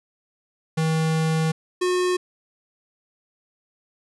square tone pair in turn, 159.7 / 362.4 Hz, D#3 / F#4, +45 / -36 cents, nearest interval octave + major second, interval 1419 cents, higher second, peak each -20 dBFS, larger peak neither, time 0.77-1.52 / 1.81-2.17 s, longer first, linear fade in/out 10 ms, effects resampled to 24000 Hz + 10-bit

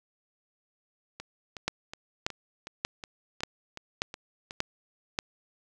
two click trains, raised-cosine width 0.2 ms, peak -10 / -22 dBFS, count 7 / 10, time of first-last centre 1.68-5.189 / 1.2-4.509 s, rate 1.71 / 2.72 Hz, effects none

